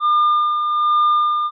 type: tone with tremolo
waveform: triangle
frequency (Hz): 1205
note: D6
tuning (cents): +44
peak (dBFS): -10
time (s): 0-1.51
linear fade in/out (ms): 50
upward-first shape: sine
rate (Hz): 1.2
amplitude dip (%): 45
effects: resampled to 11025 Hz